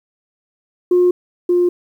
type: tone pair in turn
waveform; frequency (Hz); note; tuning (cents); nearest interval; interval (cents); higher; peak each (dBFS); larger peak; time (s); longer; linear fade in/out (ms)
sine; 357.9 / 353.8; F4 / F4; +42 / +23; unison; 19; first; -8 / -10; first; 0.91-1.11 / 1.49-1.69; neither; 5
effects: tanh soft clip ceiling -6 dBFS + 8-bit